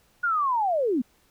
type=linear sweep; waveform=sine; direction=down; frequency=1458 to 220 Hz; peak=-21 dBFS; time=0.23-1.02 s; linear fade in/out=10 ms; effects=pink hiss -63 dBFS RMS until 1.3 s

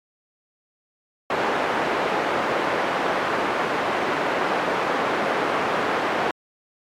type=band-pass noise; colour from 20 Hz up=pink; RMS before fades=-23 dBFS; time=1.3-6.31 s; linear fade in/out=2 ms; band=390 to 1700 Hz; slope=12 dB/octave; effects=MP3 96 kbps

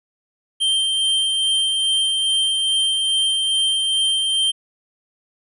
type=tone with tremolo; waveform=square; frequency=3146 Hz; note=G7; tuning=6 cents sharp; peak=-16 dBFS; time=0.6-4.52 s; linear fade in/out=20 ms; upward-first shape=sine; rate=2.4 Hz; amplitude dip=25%; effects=resampled to 24000 Hz

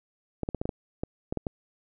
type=clicks; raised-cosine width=2 ms; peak=-16 dBFS; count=10; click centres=0.433 / 0.489 / 0.547 / 0.615 / 0.655 / 0.692 / 1.035 / 1.325 / 1.373 / 1.468 s; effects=none

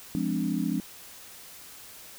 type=chord; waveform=sine; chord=D half-diminished seventh; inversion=first; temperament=equal with one note detuned; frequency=174.61 / 207.7 / 258.6 / 293.7 Hz; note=F3 / Ab3 / C4 / D4; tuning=0 / 0 / -20 / 0 cents; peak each=-31 dBFS; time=0.15-0.8 s; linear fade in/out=0 ms; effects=white hiss -47 dBFS RMS until 2.18 s

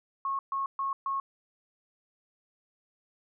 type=tone bursts; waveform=sine; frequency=1092 Hz; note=C#6; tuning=26 cents flat; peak=-28 dBFS; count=4; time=0.25-1.2 s; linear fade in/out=2 ms; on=140 ms; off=130 ms; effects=none

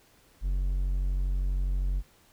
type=tone; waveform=triangle; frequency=46.25 Hz; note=F#1; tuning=in tune; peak=-23 dBFS; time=0.41-2.03 s; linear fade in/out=50 ms; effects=pink hiss -61 dBFS RMS until 2.32 s

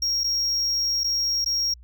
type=tone with dropouts; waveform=triangle; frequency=5588 Hz; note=F8; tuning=in tune; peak=-20 dBFS; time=0.02-1.74 s; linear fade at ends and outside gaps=5 ms; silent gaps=0.236-0.241 / 1.036-1.042 / 1.446-1.46 s; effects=added 60 Hz sine -44 dBFS peak until 1.83 s

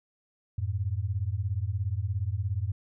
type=beating tone pair; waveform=sine; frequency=89.5 / 106.5 Hz; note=F2 / G#2; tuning=+43 / +44 cents; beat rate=17 Hz; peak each=-30 dBFS; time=0.58-2.72 s; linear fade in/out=5 ms; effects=none

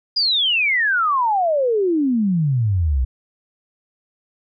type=exponential sweep; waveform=sine; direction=down; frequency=4978 to 60 Hz; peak=-15 dBFS; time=0.16-3.05 s; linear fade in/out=10 ms; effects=none

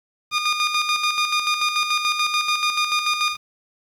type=tone with tremolo; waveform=15% pulse; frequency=1219 Hz; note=D#6; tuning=36 cents flat; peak=-11 dBFS; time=0.31-3.37 s; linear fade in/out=50 ms; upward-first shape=square; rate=6.9 Hz; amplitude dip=50%; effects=low-pass 8000 Hz 12 dB/octave + 8-bit

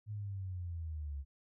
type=linear sweep; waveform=sine; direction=down; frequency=107.4 to 67.7 Hz; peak=-38 dBFS; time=0.06-1.25 s; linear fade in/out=50 ms; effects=none

